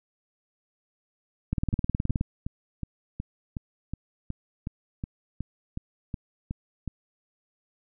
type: two click trains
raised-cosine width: 5 ms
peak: -13 / -19 dBFS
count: 14 / 15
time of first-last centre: 1.53-2.211 / 1.73-6.877 s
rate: 19.1 / 2.72 Hz
effects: none